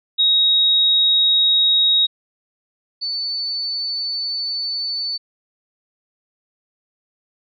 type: tone pair in turn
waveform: sine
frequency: 3780 / 4494 Hz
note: A#7 / C#8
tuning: +23 / +23 cents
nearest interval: minor third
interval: 300 cents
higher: second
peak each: -12 / -21 dBFS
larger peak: first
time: 0.18-2.07 / 3.01-5.18 s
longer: second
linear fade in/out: 20 ms
effects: none